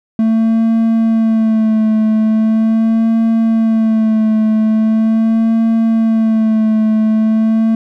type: tone with vibrato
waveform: triangle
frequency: 221.9 Hz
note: A3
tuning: 15 cents sharp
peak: -7 dBFS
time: 0.19-7.75 s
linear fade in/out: 2 ms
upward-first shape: sine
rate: 0.41 Hz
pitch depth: 33 cents each way
effects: none